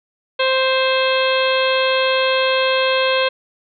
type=harmonic tone with a mistuned harmonic; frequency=523.3 Hz; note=C5; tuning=in tune; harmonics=1 / 2 / 3 / 4 / 5 / 6 / 7 / 8; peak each=-17 / -22 / -24 / -28 / -23 / -24 / -29 / -28 dBFS; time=0.39-3.29 s; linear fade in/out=10 ms; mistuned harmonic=6; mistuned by=+59 cents; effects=none